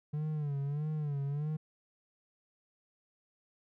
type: tone with vibrato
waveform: triangle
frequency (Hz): 146.83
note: D3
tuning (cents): 0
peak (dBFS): -30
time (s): 0.13-1.57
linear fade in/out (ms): 10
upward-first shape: sine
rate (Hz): 1.6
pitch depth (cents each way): 94
effects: none